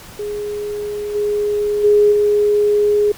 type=tone with level steps; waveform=sine; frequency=415.3 Hz; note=G#4; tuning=in tune; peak=-21 / -15 / -8 / -11 dBFS; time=0.19-3.12 s; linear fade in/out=5 ms; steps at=1.14 / 1.83 / 2.11 s; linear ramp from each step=20 ms; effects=pink hiss -38 dBFS RMS until 3.17 s